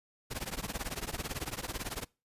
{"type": "noise with tremolo", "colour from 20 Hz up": "pink", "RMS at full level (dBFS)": -34, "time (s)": [0.3, 2.05], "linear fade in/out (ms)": 20, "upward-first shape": "triangle", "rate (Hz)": 18, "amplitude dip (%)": 100, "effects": ["noise-tail reverb RT60 0.3 s tail -25 dB re dry", "resampled to 32000 Hz"]}